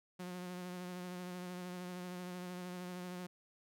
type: tone with vibrato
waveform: sawtooth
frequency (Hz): 180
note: F#3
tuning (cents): -47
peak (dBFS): -39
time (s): 0.19-3.27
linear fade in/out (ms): 10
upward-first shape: sine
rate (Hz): 13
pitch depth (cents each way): 24
effects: none